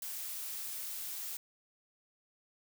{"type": "noise", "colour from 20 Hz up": "blue", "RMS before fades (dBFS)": -41, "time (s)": [0.02, 1.37], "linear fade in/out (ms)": 2, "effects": []}